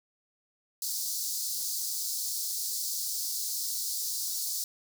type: high-pass noise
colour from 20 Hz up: pink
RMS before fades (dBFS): -33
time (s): 0.82-4.64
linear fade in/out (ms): 2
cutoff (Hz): 4400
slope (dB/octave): 48
effects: none